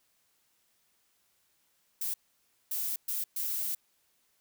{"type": "noise bursts at uneven times", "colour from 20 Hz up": "violet", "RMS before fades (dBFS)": -33, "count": 4, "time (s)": [[2.01, 2.14], [2.71, 2.96], [3.08, 3.24], [3.36, 3.75]], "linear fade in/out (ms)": 5, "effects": ["white hiss -72 dBFS RMS until 4.4 s"]}